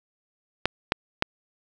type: clicks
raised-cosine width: 0.3 ms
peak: -4 dBFS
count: 3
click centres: 0.656 / 0.921 / 1.224 s
effects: none